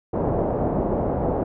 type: low-pass noise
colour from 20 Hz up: white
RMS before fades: -23 dBFS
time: 0.13-1.44 s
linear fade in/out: 10 ms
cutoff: 680 Hz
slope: 24 dB/octave
effects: none